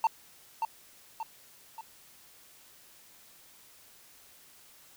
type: tone with echo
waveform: triangle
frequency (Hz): 898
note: A5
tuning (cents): +35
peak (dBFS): -19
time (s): 0.04-0.07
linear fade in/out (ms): 2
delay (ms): 580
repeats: 3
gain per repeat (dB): -6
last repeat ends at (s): 1.81
effects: white hiss -57 dBFS RMS until 4.96 s